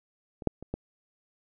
clicks, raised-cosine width 2 ms, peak -27 / -9 / -28 / -18 dBFS, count 4, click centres 0.422 / 0.473 / 0.626 / 0.74 s, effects none

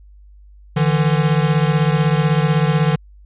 square beating tone pair, 149.2 / 165.2 Hz, D3 / E3, +28 / +4 cents, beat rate 16 Hz, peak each -16 / -18 dBFS, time 0.76-2.96 s, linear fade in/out 10 ms, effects added 50 Hz sine -41 dBFS peak until 3.25 s + resampled to 8000 Hz

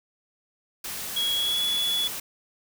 white noise, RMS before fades -34 dBFS, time 0.84-2.2 s, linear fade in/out 5 ms
triangle tone with pitch glide, 3322 to 3411 Hz, G#7 to G#7, 0 to +46 cents, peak -22 dBFS, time 1.16-2.08 s, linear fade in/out 10 ms, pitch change +46 cents, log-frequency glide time 1.32-1.65 s
effects none

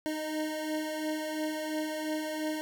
25% pulse beating tone pair, 307 / 309.9 Hz, D#4 / D#4, -23 / -7 cents, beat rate 2.9 Hz, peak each -35 / -29 dBFS, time 0.06-2.61 s, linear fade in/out 0 ms, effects none

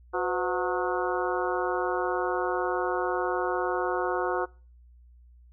harmonic tone with a mistuned harmonic, 182 Hz, F#3, 28 cents flat, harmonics 2 / 3 / 4 / 5 / 6 / 7 / 8, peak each -30 / -32 / -33 / -34 / -35 / -35 / -36 dBFS, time 0.13-4.46 s, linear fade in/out 20 ms, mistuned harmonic 3, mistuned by -120 cents, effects noise-tail reverb RT60 0.4 s tail -25 dB re dry + added 60 Hz sine -51 dBFS peak until 5.52 s

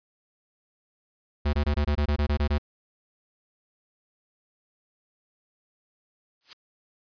square tone bursts, 73.5 Hz, D2, 2 cents sharp, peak -22 dBFS, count 11, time 1.45-2.583 s, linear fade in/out 10 ms, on 83 ms, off 22 ms
blue noise with exponential growth, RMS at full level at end -32 dBFS, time 6.41-6.53 s, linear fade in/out 0 ms, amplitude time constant 26 ms
effects resampled to 11025 Hz

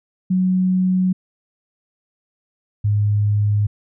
sine tone pair in turn, 185 / 103.83 Hz, F#3 / G#2, 0 / 0 cents, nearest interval minor seventh, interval 1000 cents, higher first, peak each -14 dBFS, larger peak neither, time 0.3-1.13 / 2.84-3.67 s, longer neither, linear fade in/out 10 ms, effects none

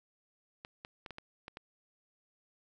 clicks, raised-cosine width 0.3 ms, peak -28 dBFS, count 7, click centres 0.649 / 0.849 / 1.062 / 1.107 / 1.184 / 1.481 / 1.571 s, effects none

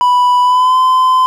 triangle tone with pitch glide, 987.8 to 1025.6 Hz, B5 to C6, 0 to -35 cents, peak -5 dBFS, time 0.01-1.26 s, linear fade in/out 0 ms, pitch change +65 cents, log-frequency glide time 0.42-0.77 s, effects none

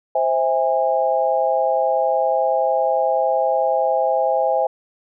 sine chord, C augmented, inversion none, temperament just, 523.3 / 654.1 / 817.6 Hz, C5 / E5 / G#5, 0 / -14 / -27 cents, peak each -20 dBFS, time 0.15-4.67 s, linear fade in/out 5 ms, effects none

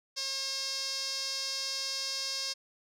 sawtooth tone with band-pass filter, 539 Hz, C#5, 49 cents flat, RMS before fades -35 dBFS, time 0.16-2.54 s, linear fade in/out 20 ms, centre 5100 Hz, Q 4.9, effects none

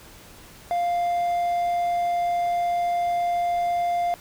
triangle tone, 698.5 Hz, F5, in tune, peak -19 dBFS, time 0.71-4.14 s, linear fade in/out 0 ms, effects pink hiss -47 dBFS RMS until 4.2 s

